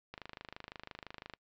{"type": "click train", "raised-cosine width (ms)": 0.3, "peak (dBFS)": -28, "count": 32, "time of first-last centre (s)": [0.14, 1.337], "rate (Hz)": 25.9, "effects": ["noise-tail reverb RT60 0.1 s tail -25 dB re dry", "resampled to 16000 Hz"]}